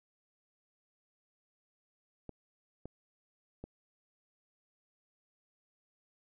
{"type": "clicks", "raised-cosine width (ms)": 2, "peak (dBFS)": -30, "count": 3, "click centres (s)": [2.293, 2.856, 3.64], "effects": []}